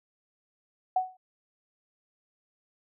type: tone with exponential decay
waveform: sine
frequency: 744 Hz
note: F#5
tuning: 9 cents sharp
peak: -19 dBFS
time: 0.96-1.17 s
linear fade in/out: 5 ms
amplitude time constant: 44 ms
effects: none